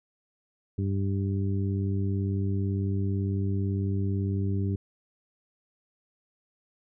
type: harmonic tone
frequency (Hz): 98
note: G2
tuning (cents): 0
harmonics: 1 / 2 / 3 / 4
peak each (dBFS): -26 / -32 / -36 / -38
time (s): 0.78-4.76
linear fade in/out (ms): 5
effects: none